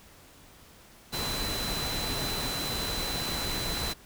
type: tone in noise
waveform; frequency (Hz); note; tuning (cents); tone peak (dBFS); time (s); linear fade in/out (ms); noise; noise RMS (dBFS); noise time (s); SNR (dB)
sine; 4019; B7; +30; -34; 1.12-3.94; 20; pink; -33; 1.12-3.94; -4
effects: pink hiss -54 dBFS RMS until 4.05 s